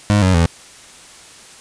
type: tone with pitch steps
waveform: 25% pulse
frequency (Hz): 103.4 / 93.19 / 83.99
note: G#2 / F#2 / E2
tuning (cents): -7 / +13 / +33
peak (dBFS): -7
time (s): 0.1-0.46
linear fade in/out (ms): 0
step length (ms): 120
effects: white hiss -41 dBFS RMS until 1.6 s + resampled to 22050 Hz